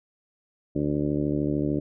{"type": "harmonic tone", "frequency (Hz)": 73.42, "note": "D2", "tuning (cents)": 0, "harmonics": [1, 2, 3, 4, 5, 6, 7, 8], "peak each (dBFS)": [-37, -29, -33, -26, -31, -38, -38, -37], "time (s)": [0.75, 1.8], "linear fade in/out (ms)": 10, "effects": []}